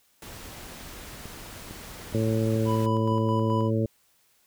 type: noise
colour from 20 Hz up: pink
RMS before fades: -42 dBFS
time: 0.22-2.86 s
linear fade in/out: 2 ms
type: clicks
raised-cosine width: 3 ms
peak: -28 dBFS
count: 5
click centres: 1.256 / 1.71 / 2.126 / 2.559 / 3.121 s
type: harmonic tone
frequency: 111.2 Hz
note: A2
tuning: 19 cents sharp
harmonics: 1 / 2 / 3 / 4 / 5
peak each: -25 / -28 / -30 / -31 / -32 dBFS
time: 2.14-3.86 s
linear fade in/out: 5 ms
type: tone with tremolo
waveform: triangle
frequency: 991 Hz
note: B5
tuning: 6 cents sharp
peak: -26 dBFS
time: 2.65-3.71 s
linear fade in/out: 50 ms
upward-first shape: square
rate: 4.7 Hz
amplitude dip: 45%
effects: white hiss -65 dBFS RMS until 4.46 s